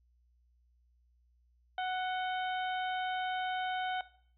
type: harmonic tone with a mistuned harmonic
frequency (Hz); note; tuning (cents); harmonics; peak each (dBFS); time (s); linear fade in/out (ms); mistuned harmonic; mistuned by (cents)
740; F#5; 0; 1 / 2 / 3 / 4 / 5; -33 / -40 / -47 / -45 / -51; 1.78-4.01; 2; 4; +62
effects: noise-tail reverb RT60 0.6 s tail -18 dB re dry + added 60 Hz sine -66 dBFS peak until 4.37 s